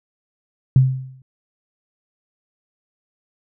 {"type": "tone with exponential decay", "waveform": "sine", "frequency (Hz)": 130.81, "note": "C3", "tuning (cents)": 0, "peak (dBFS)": -6, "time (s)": [0.76, 1.22], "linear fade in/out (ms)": 2, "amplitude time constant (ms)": 99, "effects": []}